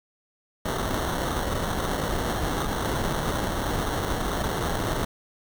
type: noise with sample-and-hold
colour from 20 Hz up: pink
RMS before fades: -27 dBFS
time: 0.65-5.05 s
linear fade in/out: 5 ms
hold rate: 2450 Hz
effects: none